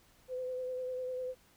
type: tone with vibrato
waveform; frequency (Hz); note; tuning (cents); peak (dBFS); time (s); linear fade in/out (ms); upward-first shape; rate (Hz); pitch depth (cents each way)
sine; 508; B4; +49; -35; 0.28-1.35; 50; sine; 10; 22
effects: pink hiss -65 dBFS RMS until 1.56 s